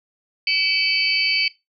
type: tone cluster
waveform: sine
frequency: 2283 / 2613 / 3052 / 4542 / 4862 Hz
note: D7 / E7 / G7 / C#8 / D#8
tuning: -50 / -16 / -47 / +41 / -41 cents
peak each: -22 / -24 / -27 / -22 / -30 dBFS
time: 0.47-1.48 s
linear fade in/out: 2 ms
effects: noise-tail reverb RT60 0.2 s tail -18 dB re dry